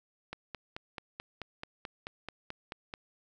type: click train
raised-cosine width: 0.3 ms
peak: -23 dBFS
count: 13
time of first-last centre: 0.33-2.939 s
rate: 4.6 Hz
effects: none